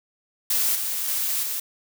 blue noise with level steps, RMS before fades -22 / -27 / -25 / -28 dBFS, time 0.5-1.6 s, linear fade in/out 5 ms, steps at 0.75 / 1.08 / 1.43 s, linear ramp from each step 2 ms, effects none

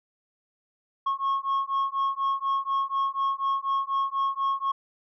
sine beating tone pair, 1090 / 1094.1 Hz, C#6 / C#6, -29 / -23 cents, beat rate 4.1 Hz, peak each -25 dBFS, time 1.06-4.72 s, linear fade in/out 10 ms, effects tanh soft clip ceiling -21 dBFS

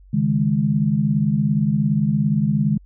sine chord, C# suspended second, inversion none, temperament just, 138.59 / 155.92 / 207.9 Hz, C#3 / D#3 / G#3, 0 / +4 / +2 cents, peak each -22 / -20 / -19 dBFS, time 0.13-2.78 s, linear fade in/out 10 ms, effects added 47 Hz sine -44 dBFS peak until 2.85 s

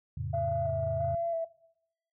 sine chord, F augmented, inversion none, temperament equal, 87.31 / 110 / 138.59 Hz, F2 / A2 / C#3, 0 / 0 / 0 cents, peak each -36 dBFS, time 0.17-1.15 s, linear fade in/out 5 ms
sine tone with vibrato, 668 Hz, E5, 23 cents sharp, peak -28 dBFS, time 0.33-1.45 s, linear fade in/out 10 ms, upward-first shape square, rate 1.5 Hz, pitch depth 22 cents each way
effects noise-tail reverb RT60 0.8 s tail -22 dB re dry + tanh soft clip ceiling -19 dBFS

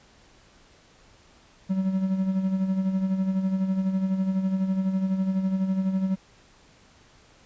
triangle tone with tremolo, 190 Hz, F#3, 46 cents sharp, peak -18 dBFS, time 1.69-6.16 s, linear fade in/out 20 ms, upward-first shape sine, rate 12 Hz, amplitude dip 55%, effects pink hiss -56 dBFS RMS until 7.45 s + resampled to 16000 Hz

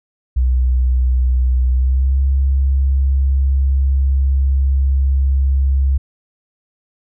sine tone with pitch glide, 63 to 67.52 Hz, B1 to C#2, +35 to -45 cents, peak -11 dBFS, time 0.36-5.98 s, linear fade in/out 10 ms, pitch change +120 cents, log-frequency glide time 1.7-2.21 s, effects none

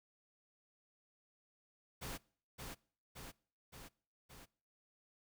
pink noise with echo, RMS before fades -45 dBFS, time 2.01-2.18 s, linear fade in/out 20 ms, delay 570 ms, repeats 4, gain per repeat -3 dB, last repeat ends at 4.46 s, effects noise-tail reverb RT60 0.5 s tail -24 dB re dry

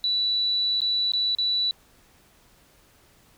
sine tone with dropouts, 3951 Hz, B7, in tune, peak -21 dBFS, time 0.04-1.71 s, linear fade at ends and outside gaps 1 ms, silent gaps 0.805-0.817 / 1.119-1.135 / 1.35-1.385 s, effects pink hiss -58 dBFS RMS until 3.37 s

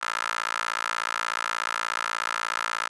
15% pulse tone with high-pass filter, 56.6 Hz, A1, 50 cents sharp, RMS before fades -29 dBFS, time 0.01-2.89 s, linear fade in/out 20 ms, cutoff 1300 Hz, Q 3.1, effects resampled to 22050 Hz

